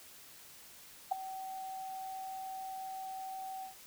sine tone with ADSR envelope, 763 Hz, G5, 47 cents flat, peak -24 dBFS, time 1.11-3.75 s, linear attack 11 ms, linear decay 6 ms, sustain -16 dB, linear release 130 ms, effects white hiss -55 dBFS RMS until 3.86 s

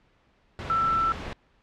sine tone in noise, 1333 Hz, E6, 19 cents sharp, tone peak -21 dBFS, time 0.7-1.12 s, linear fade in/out 0 ms, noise pink, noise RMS -35 dBFS, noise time 0.59-1.33 s, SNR +11 dB, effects pink hiss -64 dBFS RMS until 1.62 s + low-pass 3000 Hz 12 dB/octave

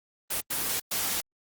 white noise bursts at uneven times, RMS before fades -29 dBFS, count 3, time 0.3-0.41 / 0.5-0.8 / 0.91-1.21 s, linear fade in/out 10 ms, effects Opus 24 kbps

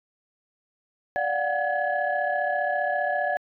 sine tone cluster, 586 / 712 / 747 / 1695 Hz, D5 / F5 / F#5 / G#6, -4 / +33 / +16 / +35 cents, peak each -28 dBFS, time 1.16-3.37 s, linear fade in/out 0 ms, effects tanh soft clip ceiling -13 dBFS

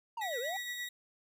triangle linear two-way sweep, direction down then up, 958 to 450.5 to 807 Hz, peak -34 dBFS, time 0.17-0.57 s, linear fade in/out 5 ms, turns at 0.39 s
triangle tone with tremolo, 1947 Hz, B6, 25 cents flat, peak -35 dBFS, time 0.21-0.89 s, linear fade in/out 10 ms, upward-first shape sine, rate 8.6 Hz, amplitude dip 55%
sawtooth tone, 3761 Hz, A#7, 15 cents sharp, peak -39 dBFS, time 0.21-0.89 s, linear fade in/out 5 ms
effects none

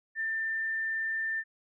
sine tone, 1789 Hz, A6, 28 cents sharp, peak -29 dBFS, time 0.15-1.44 s, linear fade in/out 50 ms, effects none

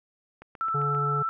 click train, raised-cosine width 0.5 ms, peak -29 dBFS, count 5, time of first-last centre 0.42-0.948 s, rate 7.57 Hz
sine tone with vibrato, 1326 Hz, E6, 10 cents sharp, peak -25 dBFS, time 0.61-1.29 s, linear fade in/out 0 ms, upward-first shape triangle, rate 17 Hz, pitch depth 21 cents each way
harmonic tone, 143.2 Hz, D3, 43 cents flat, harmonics 1 / 3 / 5 / 6, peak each -28 / -33 / -43 / -43 dBFS, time 0.74-1.23 s, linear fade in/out 10 ms
effects none

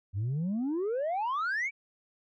sine exponential sweep, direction up, 92 to 2349 Hz, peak -26 dBFS, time 0.13-1.71 s, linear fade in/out 50 ms, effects tanh soft clip ceiling -27 dBFS

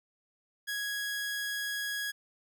sawtooth tone, 1661.2 Hz, G#6, in tune, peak -29 dBFS, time 0.67-2.12 s, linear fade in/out 20 ms, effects none

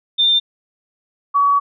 sine tone pair in turn, 3596 / 1132.7 Hz, A7 / C#6, +37 / +37 cents, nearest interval octave + minor sixth, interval 2000 cents, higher first, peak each -11 dBFS, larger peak neither, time 0.18-0.4 / 1.34-1.6 s, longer second, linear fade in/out 20 ms, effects none

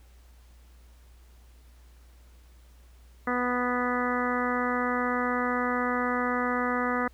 harmonic tone, 246.9 Hz, B3, in tune, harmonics 1 / 2 / 3 / 4 / 5 / 6 / 7 / 8, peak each -30 / -32 / -35 / -35 / -31 / -36 / -36 / -36 dBFS, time 3.27-7.08 s, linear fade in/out 5 ms, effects added 60 Hz sine -51 dBFS peak until 7.13 s + pink hiss -63 dBFS RMS until 7.13 s

